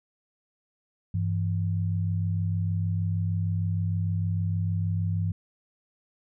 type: tone pair together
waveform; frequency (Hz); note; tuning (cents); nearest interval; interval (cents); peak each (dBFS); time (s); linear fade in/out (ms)
sine; 98.31 / 164.81; G2 / E3; +5 / 0; major sixth; 895; -25 / -30; 1.14-5.32; 5
effects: none